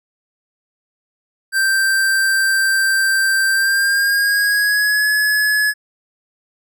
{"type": "tone with pitch glide", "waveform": "square", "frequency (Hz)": [1568, 1700.1], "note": ["G6", "G#6"], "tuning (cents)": [0, 40], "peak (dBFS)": -14, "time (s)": [1.52, 5.74], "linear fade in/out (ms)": 50, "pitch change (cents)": 140, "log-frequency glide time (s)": [3.51, 5.07], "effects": []}